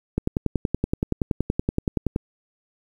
click train, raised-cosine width 3 ms, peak -8 dBFS, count 22, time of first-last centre 0.18-2.161 s, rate 10.6 Hz, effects 8-bit

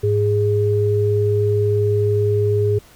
sine tone pair together, 104.6 / 413.4 Hz, G#2 / G#4, +13 / -8 cents, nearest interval 2 octaves, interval 2379 cents, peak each -17 dBFS, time 0.03-2.79 s, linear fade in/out 10 ms, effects pink hiss -48 dBFS RMS until 2.95 s

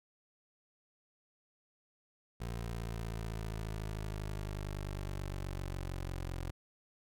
20% pulse linear sweep, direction down, 58.27 to 43.73 Hz, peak -33 dBFS, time 2.4-6.51 s, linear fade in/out 10 ms, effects none

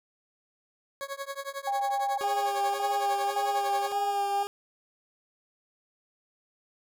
20% pulse tone with tremolo, 553 Hz, C#5, 4 cents flat, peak -26 dBFS, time 1.01-3.92 s, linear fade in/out 0 ms, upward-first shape triangle, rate 11 Hz, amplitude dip 100%
sine tone bursts, 803 Hz, G5, 41 cents sharp, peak -26 dBFS, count 5, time 1.67-4.432 s, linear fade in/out 5 ms, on 510 ms, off 53 ms
20% pulse tone with vibrato, 404.5 Hz, G#4, 46 cents flat, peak -28 dBFS, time 2.21-4.47 s, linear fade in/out 0 ms, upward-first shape sine, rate 1.8 Hz, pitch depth 26 cents each way
effects none

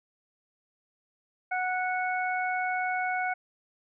harmonic tone, 737 Hz, F#5, 7 cents flat, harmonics 1 / 2 / 3, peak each -29 / -32 / -34 dBFS, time 1.51-3.34 s, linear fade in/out 10 ms, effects none

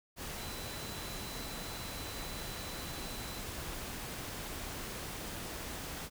sine tone in noise, 4000 Hz, B7, 21 cents sharp, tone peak -50 dBFS, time 0.36-3.43 s, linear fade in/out 50 ms, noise pink, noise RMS -42 dBFS, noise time 0.16-6.1 s, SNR -11 dB, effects none

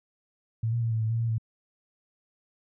sine tone with pitch steps, 112.9 / 117.9 / 114.8 / 111.7 / 110.3 / 114.8 / 115.5 / 112 Hz, A2 / A#2 / A#2 / A2 / A2 / A#2 / A#2 / A2, +45 / +20 / -26 / +27 / +5 / -26 / -16 / +31 cents, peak -24 dBFS, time 0.63-1.382 s, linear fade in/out 5 ms, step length 94 ms, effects none

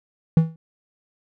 triangle tone with exponential decay, 162.1 Hz, E3, 29 cents flat, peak -6 dBFS, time 0.37-0.56 s, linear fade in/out 2 ms, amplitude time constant 41 ms, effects none

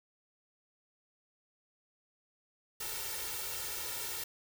white noise with comb filter, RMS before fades -39 dBFS, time 2.8-4.24 s, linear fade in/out 5 ms, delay 2.2 ms, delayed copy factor +1, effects none

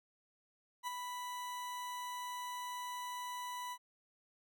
40% pulse tone with ADSR envelope, 987.8 Hz, B5, in tune, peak -35 dBFS, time 0.83-3.78 s, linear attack 43 ms, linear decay 16 ms, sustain -5 dB, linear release 58 ms, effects none

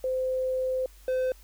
sine / triangle tone pair in turn, 516 / 513.5 Hz, C5 / C5, -24 / -33 cents, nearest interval unison, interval 9 cents, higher first, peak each -25 / -22 dBFS, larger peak second, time 0.04-0.86 / 1.08-1.32 s, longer first, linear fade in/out 2 ms, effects added 48 Hz sine -50 dBFS peak until 1.43 s + white hiss -58 dBFS RMS until 1.43 s

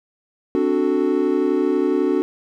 triangle chord, D dominant seventh, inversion third, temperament equal, 261.6 / 293.7 / 370 / 440 Hz, C4 / D4 / F#4 / A4, 0 / 0 / 0 / 0 cents, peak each -22 / -19 / -18 / -22 dBFS, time 0.55-2.22 s, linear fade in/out 0 ms, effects none

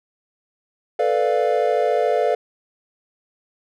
triangle chord, B half-diminished seventh, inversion third, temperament equal, 440 / 493.9 / 587.3 / 698.5 Hz, A4 / B4 / D5 / F5, 0 / 0 / 0 / 0 cents, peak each -20 dBFS, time 0.99-2.35 s, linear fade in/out 5 ms, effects none

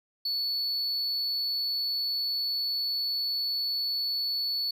triangle tone, 4435 Hz, C#8, in tune, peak -26 dBFS, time 0.25-4.71 s, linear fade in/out 5 ms, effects none

